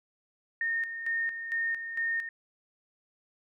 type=tone with tremolo; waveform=sine; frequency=1834 Hz; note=A#6; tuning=29 cents flat; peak=-27 dBFS; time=0.61-2.29 s; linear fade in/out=2 ms; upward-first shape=square; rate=2.2 Hz; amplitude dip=60%; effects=none